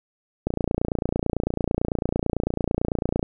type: click train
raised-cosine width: 2 ms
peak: -9 dBFS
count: 81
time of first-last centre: 0.47-3.229 s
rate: 29 Hz
effects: none